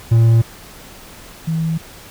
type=tone pair in turn; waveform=triangle / sine; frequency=114.6 / 162.07 Hz; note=A#2 / E3; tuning=-29 / -29 cents; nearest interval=tritone; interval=600 cents; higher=second; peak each=-6 / -16 dBFS; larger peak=first; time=0.11-0.42 / 1.47-1.78 s; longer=neither; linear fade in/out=10 ms; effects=pink hiss -39 dBFS RMS until 2.1 s